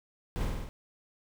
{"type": "noise with echo", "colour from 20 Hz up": "brown", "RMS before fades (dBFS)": -33, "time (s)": [0.36, 0.45], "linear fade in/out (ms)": 0, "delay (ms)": 48, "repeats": 5, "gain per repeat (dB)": -2, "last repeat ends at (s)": 0.69, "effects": []}